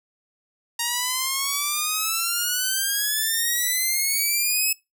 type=exponential sweep; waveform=5% pulse; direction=up; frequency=932.3 to 2594 Hz; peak=-11 dBFS; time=0.79-4.73 s; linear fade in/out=5 ms; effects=noise-tail reverb RT60 0.2 s tail -22 dB re dry